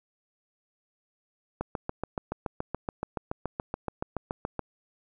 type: click train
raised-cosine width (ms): 1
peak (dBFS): -16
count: 22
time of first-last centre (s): 1.61-4.593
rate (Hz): 7.04
effects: none